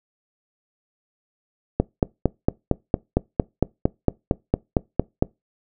click train, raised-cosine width 2 ms, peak -3 dBFS, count 16, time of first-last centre 1.8-5.225 s, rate 4.38 Hz, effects noise-tail reverb RT60 0.2 s tail -23 dB re dry

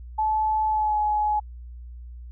sine tone with pitch glide, 865 to 844.3 Hz, A5 to G#5, -30 to +28 cents, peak -20 dBFS, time 0.18-1.4 s, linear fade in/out 10 ms, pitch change -42 cents, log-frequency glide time 0.69-0.99 s, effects added 60 Hz sine -37 dBFS peak until 2.31 s

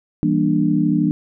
sine chord, E half-diminished seventh, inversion none, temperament just, 164.81 / 197.78 / 237.3 / 296.7 Hz, E3 / G3 / Bb3 / D4, 0 / +16 / +31 / +18 cents, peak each -20 / -21 / -21 / -18 dBFS, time 0.23-1.11 s, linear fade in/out 0 ms, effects none

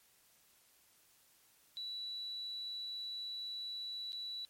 sine tone with dropouts, 3942 Hz, B7, 4 cents flat, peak -40 dBFS, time 1.77-4.45 s, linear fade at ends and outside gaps 0 ms, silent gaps 4.121-4.13 s, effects white hiss -68 dBFS RMS until 4.49 s + MP3 64 kbps

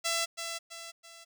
5% pulse tone with echo, 670 Hz, E5, 28 cents sharp, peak -17 dBFS, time 0.04-0.26 s, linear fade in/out 20 ms, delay 330 ms, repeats 3, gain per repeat -7 dB, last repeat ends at 1.25 s, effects none

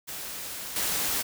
white noise with level steps, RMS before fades -37 / -28 dBFS, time 0.07-1.23 s, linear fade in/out 20 ms, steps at 0.76 s, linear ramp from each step 2 ms, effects none

